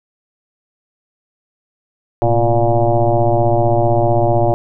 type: tone with frequency modulation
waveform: sine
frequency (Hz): 349.2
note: F4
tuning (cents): 0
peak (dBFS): -10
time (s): 2.22-4.54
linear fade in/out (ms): 0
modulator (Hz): 119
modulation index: 3.6
effects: none